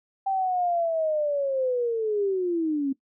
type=linear sweep; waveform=sine; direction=down; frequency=784 to 266.2 Hz; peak=-22 dBFS; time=0.26-2.93 s; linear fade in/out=10 ms; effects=noise-tail reverb RT60 0.1 s tail -17 dB re dry